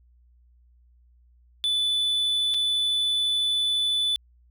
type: tone with dropouts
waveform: triangle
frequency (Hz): 3486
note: A7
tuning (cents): -17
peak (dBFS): -20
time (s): 1.64-4.16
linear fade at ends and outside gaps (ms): 0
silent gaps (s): 2.54-2.544
effects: added 60 Hz sine -55 dBFS peak until 4.5 s